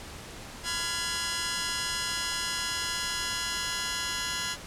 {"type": "chord", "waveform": "10% pulse", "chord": "F diminished", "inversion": "second", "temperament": "just", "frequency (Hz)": [1005.8, 1396.9, 1676.3], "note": ["Cb6", "F6", "Ab6"], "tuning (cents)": [31, 0, 16], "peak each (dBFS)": [-26, -27, -24], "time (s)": [0.63, 4.57], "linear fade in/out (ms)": 50, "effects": ["pink hiss -43 dBFS RMS until 4.66 s", "low-pass 10000 Hz 12 dB/octave"]}